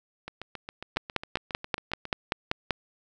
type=two click trains; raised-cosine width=0.3 ms; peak=-21 / -9 dBFS; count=14 / 10; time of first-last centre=0.28-2.054 / 0.97-2.707 s; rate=7.33 / 5.18 Hz; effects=none